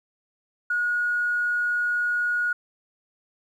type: tone with tanh clipping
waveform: triangle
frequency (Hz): 1448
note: F#6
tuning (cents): -38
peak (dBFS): -21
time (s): 0.7-2.53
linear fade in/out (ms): 5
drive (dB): 2
effects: none